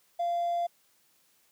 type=tone with hard clipping; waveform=triangle; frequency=691 Hz; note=F5; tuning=19 cents flat; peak=-27 dBFS; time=0.19-0.67 s; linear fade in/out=10 ms; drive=4 dB; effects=white hiss -67 dBFS RMS until 1.51 s + high-pass 100 Hz 12 dB/octave